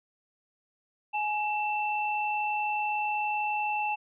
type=tone pair together; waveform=sine; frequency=841 / 2672 Hz; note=G#5 / E7; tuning=+22 / +23 cents; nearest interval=octave + minor sixth; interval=2001 cents; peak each=-28 / -32 dBFS; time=1.13-3.96 s; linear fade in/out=20 ms; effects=none